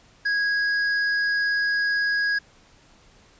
triangle tone with hard clipping, 1653 Hz, G#6, 9 cents flat, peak -22 dBFS, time 0.25-2.39 s, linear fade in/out 10 ms, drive 12 dB, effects pink hiss -55 dBFS RMS until 3.39 s + resampled to 16000 Hz

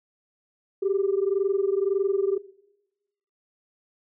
sine tone pair together, 385.1 / 406.9 Hz, G4 / G#4, -31 / -35 cents, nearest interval minor second, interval 96 cents, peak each -22 / -25 dBFS, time 0.82-2.38 s, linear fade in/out 10 ms, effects noise-tail reverb RT60 1.0 s tail -22 dB re dry + tanh soft clip ceiling -15 dBFS

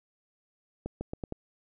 accelerating click train, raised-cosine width 2 ms, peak -21 dBFS, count 5, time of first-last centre 0.86-1.324 s, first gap 150 ms, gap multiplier 0.83, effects none

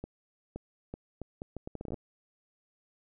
accelerating click train, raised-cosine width 2 ms, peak -25 dBFS, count 15, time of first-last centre 0.04-1.942 s, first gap 520 ms, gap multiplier 0.73, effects none

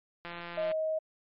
click train, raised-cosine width 0.3 ms, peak -24 dBFS, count 81, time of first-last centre 0.25-0.715 s, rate 172 Hz
sine tone, 631 Hz, D#5, 24 cents sharp, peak -28 dBFS, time 0.57-0.99 s, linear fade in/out 10 ms
effects low-pass 3000 Hz 12 dB/octave + MP3 32 kbps

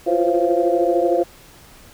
sine tone cluster, 341.3 / 354.4 / 507 / 538 / 690 Hz, F4 / F4 / B4 / C5 / F5, -40 / +25 / +45 / +48 / -21 cents, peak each -21 dBFS, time 0.06-1.24 s, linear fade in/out 20 ms, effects tanh soft clip ceiling -3 dBFS + pink hiss -46 dBFS RMS until 1.93 s

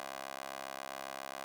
15% pulse tone with high-pass filter, 67.4 Hz, C#2, 48 cents flat, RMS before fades -44 dBFS, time 0-1.44 s, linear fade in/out 0 ms, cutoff 730 Hz, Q 1.4, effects none

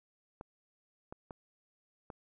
clicks, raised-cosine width 1 ms, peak -30 dBFS, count 4, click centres 0.411 / 1.125 / 1.308 / 2.102 s, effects none

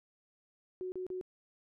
sine tone bursts, 368.7 Hz, F#4, 6 cents flat, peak -36 dBFS, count 3, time 0.81-1.212 s, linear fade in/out 0 ms, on 110 ms, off 36 ms, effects none

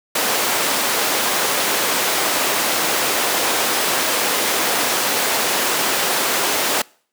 pink high-pass noise, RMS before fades -19 dBFS, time 0.15-6.82 s, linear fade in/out 5 ms, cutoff 420 Hz, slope 12 dB/octave, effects noise-tail reverb RT60 0.5 s tail -25 dB re dry

